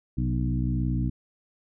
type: harmonic tone with a mistuned harmonic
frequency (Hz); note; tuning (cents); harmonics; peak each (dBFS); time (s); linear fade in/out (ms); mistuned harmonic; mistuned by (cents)
61.74; B1; 0; 1 / 2 / 3 / 4 / 5; -28 / -27 / -32 / -32 / -35; 0.17-1.1; 10; 2; +60
effects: none